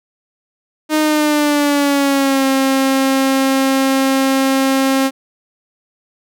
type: tone with pitch glide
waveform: sawtooth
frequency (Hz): 308.1 to 268.2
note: D#4 to C4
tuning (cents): -17 to +43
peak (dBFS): -8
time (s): 0.89-5.11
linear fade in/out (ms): 50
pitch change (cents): -240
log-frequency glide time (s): 1-2.45
effects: none